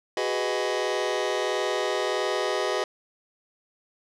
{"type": "chord", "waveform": "sawtooth", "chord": "G# minor seventh", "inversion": "third", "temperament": "just", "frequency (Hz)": [373.8, 415.3, 498.4, 623], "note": ["F#4", "G#4", "B4", "D#5"], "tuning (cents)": [18, 0, 16, 2], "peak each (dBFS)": -26, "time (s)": [0.17, 2.84], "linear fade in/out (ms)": 2, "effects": ["low-pass 6000 Hz 12 dB/octave"]}